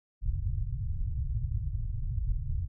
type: low-pass noise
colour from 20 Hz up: pink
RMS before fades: -31 dBFS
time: 0.21-2.68 s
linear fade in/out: 50 ms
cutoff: 130 Hz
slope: 48 dB/octave
effects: none